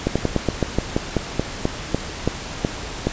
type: slowing click train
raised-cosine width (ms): 2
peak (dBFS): -4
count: 15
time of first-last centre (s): 0.07-3.07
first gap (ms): 86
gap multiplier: 1.13
effects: pink hiss -31 dBFS RMS until 3.12 s + resampled to 16000 Hz